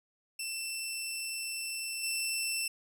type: tone with level steps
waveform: 15% pulse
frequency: 2678 Hz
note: E7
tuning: 27 cents sharp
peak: -28 / -24 dBFS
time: 0.39-2.68 s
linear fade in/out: 5 ms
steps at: 2.03 s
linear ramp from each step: 5 ms
effects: none